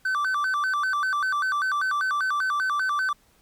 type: tone with vibrato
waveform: triangle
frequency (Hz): 1335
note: E6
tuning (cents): +22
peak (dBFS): -20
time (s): 0.05-3.13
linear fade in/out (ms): 5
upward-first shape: square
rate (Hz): 5.1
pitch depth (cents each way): 230
effects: pink hiss -61 dBFS RMS until 3.41 s + MP3 96 kbps